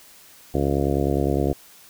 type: harmonic tone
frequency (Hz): 69.8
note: C#2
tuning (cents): +13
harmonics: 1 / 2 / 3 / 4 / 5 / 6 / 7 / 8 / 9 / 10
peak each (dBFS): -26 / -26 / -31 / -26 / -26 / -28 / -30 / -33 / -33 / -33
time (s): 0.54-1.53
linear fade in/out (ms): 5
effects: white hiss -49 dBFS RMS until 1.89 s